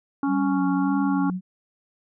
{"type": "harmonic tone", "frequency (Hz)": 277.8, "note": "C#4", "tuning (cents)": 4, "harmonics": [1, 3, 4, 5], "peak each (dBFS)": [-21, -31, -33, -35], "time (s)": [0.23, 1.3], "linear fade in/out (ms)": 2}
{"type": "tone with vibrato", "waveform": "sine", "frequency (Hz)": 189.7, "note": "F#3", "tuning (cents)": 43, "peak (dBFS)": -25, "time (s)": [0.26, 1.41], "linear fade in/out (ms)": 50, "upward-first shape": "sine", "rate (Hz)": 1.7, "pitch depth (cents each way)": 72}
{"effects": []}